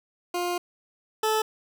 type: tone pair in turn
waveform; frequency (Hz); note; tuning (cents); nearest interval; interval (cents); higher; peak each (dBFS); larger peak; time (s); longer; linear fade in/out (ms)
20% pulse; 352.9 / 435.4; F4 / A4; +18 / -18; major third; 364; second; -21 / -17; second; 0.34-0.58 / 1.23-1.42; first; 5
effects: none